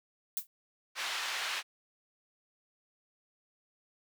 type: noise with exponential decay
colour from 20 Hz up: violet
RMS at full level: -29 dBFS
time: 0.37-0.47 s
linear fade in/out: 1 ms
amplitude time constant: 21 ms
type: band-pass noise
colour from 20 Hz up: white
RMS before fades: -36 dBFS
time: 0.95-1.63 s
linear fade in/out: 50 ms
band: 990 to 3400 Hz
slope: 12 dB/octave
effects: none

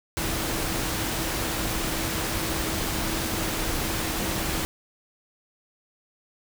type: tone in noise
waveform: sine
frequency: 324.3 Hz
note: E4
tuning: 28 cents flat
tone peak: -36 dBFS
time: 0.17-4.65 s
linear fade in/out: 0 ms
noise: pink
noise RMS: -28 dBFS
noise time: 0.17-4.65 s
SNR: -11 dB
effects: none

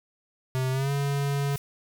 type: tone with pitch glide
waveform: square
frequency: 130 to 140.95 Hz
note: C3 to C#3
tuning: -11 to +29 cents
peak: -25 dBFS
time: 0.55-1.56 s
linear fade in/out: 0 ms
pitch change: +140 cents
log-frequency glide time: 0.71-0.91 s
type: noise with exponential growth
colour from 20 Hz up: blue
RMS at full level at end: -38 dBFS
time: 1.43-1.58 s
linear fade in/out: 1 ms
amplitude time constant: 32 ms
effects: none

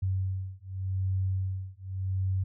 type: beating tone pair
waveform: sine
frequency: 94.3 / 95.16 Hz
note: F#2 / F#2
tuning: +33 / +49 cents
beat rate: 0.86 Hz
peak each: -31 dBFS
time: 0.02-2.44 s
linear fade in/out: 10 ms
effects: none

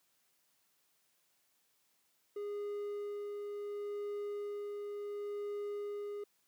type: tone with tremolo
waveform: triangle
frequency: 410.8 Hz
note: G#4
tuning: 19 cents flat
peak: -35 dBFS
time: 2.36-6.24 s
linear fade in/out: 5 ms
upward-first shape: sine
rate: 0.7 Hz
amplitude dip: 25%
effects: white hiss -75 dBFS RMS until 6.47 s + high-pass 100 Hz 12 dB/octave

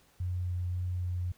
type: tone with vibrato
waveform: sine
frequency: 89.8 Hz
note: F2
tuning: 49 cents sharp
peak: -30 dBFS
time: 0.2-1.32 s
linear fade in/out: 5 ms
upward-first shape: sine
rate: 1.8 Hz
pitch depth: 10 cents each way
effects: pink hiss -64 dBFS RMS until 1.37 s

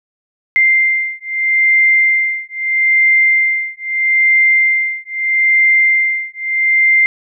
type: beating tone pair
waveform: sine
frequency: 2093 / 2093.78 Hz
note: C7 / C7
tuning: 0 / +1 cents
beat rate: 0.78 Hz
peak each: -13 dBFS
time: 0.56-7.06 s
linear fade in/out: 0 ms
effects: none

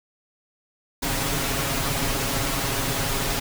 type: noise with comb filter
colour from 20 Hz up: pink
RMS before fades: -25 dBFS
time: 1.02-3.4 s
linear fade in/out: 10 ms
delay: 7.3 ms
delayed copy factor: +0.75
effects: none

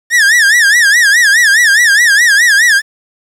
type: tone with vibrato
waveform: 45% pulse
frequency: 1765 Hz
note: A6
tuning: 5 cents sharp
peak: -5 dBFS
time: 0.1-2.82 s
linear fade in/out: 50 ms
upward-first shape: sine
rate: 4.8 Hz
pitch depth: 180 cents each way
effects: low-pass 10000 Hz 12 dB/octave + 7-bit

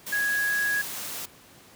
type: tone in noise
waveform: sine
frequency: 1661.2 Hz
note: G#6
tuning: in tune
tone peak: -23 dBFS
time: 0.12-0.82 s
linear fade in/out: 10 ms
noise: white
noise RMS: -35 dBFS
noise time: 0.06-1.26 s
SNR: +9 dB
effects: pink hiss -52 dBFS RMS until 1.75 s + high-pass 100 Hz 12 dB/octave

